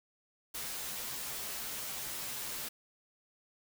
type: noise with comb filter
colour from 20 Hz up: white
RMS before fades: -40 dBFS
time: 0.54-2.69 s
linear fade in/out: 10 ms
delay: 11 ms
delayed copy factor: -0.85
effects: none